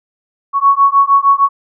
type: beating tone pair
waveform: sine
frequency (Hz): 1108.7 / 1115.2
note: C#6 / C#6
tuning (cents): 0 / +10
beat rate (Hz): 6.5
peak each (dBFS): -10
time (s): 0.53-1.49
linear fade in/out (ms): 50
effects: none